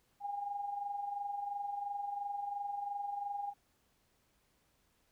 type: tone with amplitude modulation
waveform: sine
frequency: 811 Hz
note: G#5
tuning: 41 cents flat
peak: -34 dBFS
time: 0.2-3.54 s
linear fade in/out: 50 ms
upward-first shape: sine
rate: 22.9 Hz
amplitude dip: 55%
effects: pink hiss -74 dBFS RMS until 5.11 s